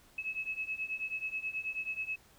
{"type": "beating tone pair", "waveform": "sine", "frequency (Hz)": [2577, 2586.3], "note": ["E7", "E7"], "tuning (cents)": [-40, -34], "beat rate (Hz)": 9.3, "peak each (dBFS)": [-39, -37], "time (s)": [0.18, 2.16], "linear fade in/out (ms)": 5, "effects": ["pink hiss -62 dBFS RMS until 2.38 s"]}